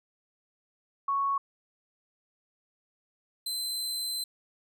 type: tone pair in turn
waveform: sine / sawtooth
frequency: 1108.7 / 4071 Hz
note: C#6 / C8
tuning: 0 / -48 cents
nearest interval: octave + major seventh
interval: 2252 cents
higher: second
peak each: -25 / -28 dBFS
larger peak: first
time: 1.08-1.38 / 3.46-4.24 s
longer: second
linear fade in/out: 5 ms
effects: none